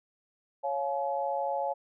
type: chord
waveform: sine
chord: Db major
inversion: none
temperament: equal with one note detuned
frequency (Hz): 554.4 / 698.5 / 852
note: Db5 / F5 / Ab5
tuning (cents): 0 / 0 / +44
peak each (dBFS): -32 / -34 / -32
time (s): 0.63-1.74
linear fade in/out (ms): 20
effects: none